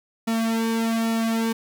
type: tone with flanger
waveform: sawtooth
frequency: 226.6 Hz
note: A#3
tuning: 49 cents flat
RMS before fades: -23 dBFS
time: 0.27-1.53 s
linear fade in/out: 10 ms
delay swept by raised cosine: 1.9 to 2.9 ms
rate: 1.2 Hz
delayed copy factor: -1
effects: none